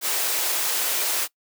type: high-pass noise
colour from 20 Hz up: white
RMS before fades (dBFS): -24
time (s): 0.01-1.28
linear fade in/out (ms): 50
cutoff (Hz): 340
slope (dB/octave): 24
effects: noise-tail reverb RT60 0.1 s tail -22 dB re dry